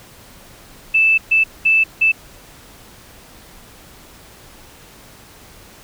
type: tone bursts at uneven times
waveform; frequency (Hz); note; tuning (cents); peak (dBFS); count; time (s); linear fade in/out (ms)
sine; 2637; E7; 0; -10; 4; 0.94-1.18 / 1.31-1.44 / 1.65-1.84 / 2.01-2.12; 10
effects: pink hiss -43 dBFS RMS until 5.83 s